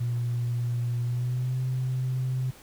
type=tone with pitch glide; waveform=sine; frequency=120 to 128.61 Hz; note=B2 to C3; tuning=-49 to -29 cents; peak=-24 dBFS; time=0-2.51 s; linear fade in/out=10 ms; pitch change=+120 cents; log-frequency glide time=1.02-1.58 s; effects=tanh soft clip ceiling -21 dBFS + pink hiss -51 dBFS RMS until 2.62 s